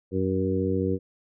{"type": "harmonic tone with a mistuned harmonic", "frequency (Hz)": 94.5, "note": "F#2", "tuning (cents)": 37, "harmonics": [1, 2, 3, 4, 5], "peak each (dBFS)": [-29, -29, -29, -29, -29], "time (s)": [0.11, 0.99], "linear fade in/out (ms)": 50, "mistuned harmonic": 1, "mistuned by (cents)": -24, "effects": []}